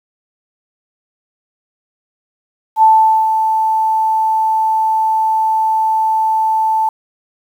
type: tone with ADSR envelope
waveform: sine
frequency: 880 Hz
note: A5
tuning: in tune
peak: -4 dBFS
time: 2.76-6.89 s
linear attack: 64 ms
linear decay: 440 ms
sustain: -7 dB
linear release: 3 ms
effects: 7-bit